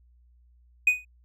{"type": "tone with exponential decay", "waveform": "triangle", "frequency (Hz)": 2489, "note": "D#7", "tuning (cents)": 0, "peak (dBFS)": -11, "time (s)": [0.87, 1.05], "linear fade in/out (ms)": 5, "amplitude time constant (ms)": 37, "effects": ["tanh soft clip ceiling -9 dBFS", "added 60 Hz sine -56 dBFS peak until 1.24 s"]}